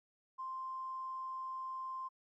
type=tone with tanh clipping; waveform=triangle; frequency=1046.5 Hz; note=C6; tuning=in tune; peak=-39 dBFS; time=0.38-2.09 s; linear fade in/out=20 ms; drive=3 dB; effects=MP3 32 kbps